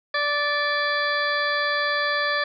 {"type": "harmonic tone with a mistuned harmonic", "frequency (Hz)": 584, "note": "D5", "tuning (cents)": -10, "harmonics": [1, 2, 3, 4, 6, 7, 8], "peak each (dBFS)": [-28, -27, -24, -34, -33, -35, -33], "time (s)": [0.14, 2.44], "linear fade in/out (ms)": 5, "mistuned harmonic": 6, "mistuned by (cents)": -32, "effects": []}